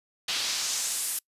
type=noise with band-pass filter sweep; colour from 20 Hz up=pink; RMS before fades=-30 dBFS; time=0.28-1.19 s; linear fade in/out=5 ms; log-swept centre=3700 to 11000 Hz; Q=1.5; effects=noise-tail reverb RT60 0.1 s tail -26 dB re dry + resampled to 32000 Hz